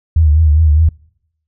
sine tone with vibrato, 77.4 Hz, D#2, 9 cents flat, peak -6 dBFS, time 0.16-0.89 s, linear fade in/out 5 ms, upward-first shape triangle, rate 4.9 Hz, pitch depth 98 cents each way, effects noise-tail reverb RT60 0.8 s tail -26 dB re dry

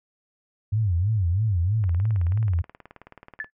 sine tone with vibrato, 97 Hz, G2, 18 cents flat, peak -20 dBFS, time 0.72-2.62 s, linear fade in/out 10 ms, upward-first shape sine, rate 3.1 Hz, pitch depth 250 cents each way
click train, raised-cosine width 0.5 ms, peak -28 dBFS, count 31, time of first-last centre 1.84-3.444 s, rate 18.7 Hz
sine tone with exponential decay, 1735 Hz, A6, 25 cents flat, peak -23 dBFS, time 3.4-3.5 s, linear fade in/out 1 ms, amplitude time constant 20 ms
effects noise-tail reverb RT60 0.1 s tail -19 dB re dry

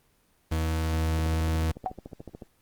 40% pulse tone, 80.2 Hz, E2, 47 cents flat, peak -23 dBFS, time 0.51-1.72 s, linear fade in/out 10 ms
click train, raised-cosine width 2 ms, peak -26 dBFS, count 18, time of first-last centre 1.19-2.422 s, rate 13.8 Hz
sine tone with exponential decay, 747 Hz, F#5, 16 cents sharp, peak -21 dBFS, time 1.86-1.94 s, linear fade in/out 0 ms, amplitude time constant 17 ms
effects pink hiss -66 dBFS RMS until 2.61 s + Opus 24 kbps

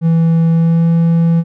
triangle tone with pitch glide, 164.81 to 166.82 Hz, E3 to E3, 0 to +21 cents, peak -6 dBFS, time 0.01-1.44 s, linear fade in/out 50 ms, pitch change +21 cents, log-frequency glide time 0.51-0.88 s, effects none

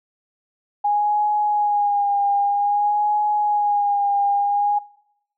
sine tone with vibrato, 822 Hz, G#5, 18 cents flat, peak -16 dBFS, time 0.84-4.79 s, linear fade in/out 10 ms, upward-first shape sine, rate 0.52 Hz, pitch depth 33 cents each way, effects noise-tail reverb RT60 0.8 s tail -21 dB re dry

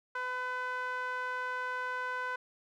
sawtooth tone with band-pass filter, 503 Hz, B4, 32 cents sharp, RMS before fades -36 dBFS, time 0.15-2.36 s, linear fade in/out 5 ms, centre 1300 Hz, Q 9.8, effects none

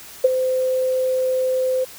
sine tone with ADSR envelope, 515 Hz, C5, 28 cents flat, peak -7 dBFS, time 0.24-1.85 s, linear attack 8 ms, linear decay 24 ms, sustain -10 dB, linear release 16 ms, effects white hiss -40 dBFS RMS until 1.98 s

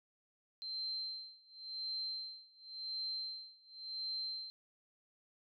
sine tone with tremolo, 4122 Hz, C8, 27 cents flat, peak -37 dBFS, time 0.62-4.5 s, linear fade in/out 0 ms, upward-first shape sine, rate 0.92 Hz, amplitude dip 95%, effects none

